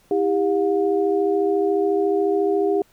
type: tone cluster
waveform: sine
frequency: 325 / 399.1 / 716 Hz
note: E4 / G4 / F5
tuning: -24 / +31 / +43 cents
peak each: -24 / -18 / -27 dBFS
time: 0.11-2.82 s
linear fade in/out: 2 ms
effects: pink hiss -58 dBFS RMS until 2.92 s